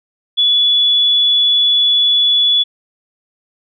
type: tone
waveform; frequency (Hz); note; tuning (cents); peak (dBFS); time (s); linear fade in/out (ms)
sine; 3422; A7; -49; -9; 0.37-2.64; 20
effects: none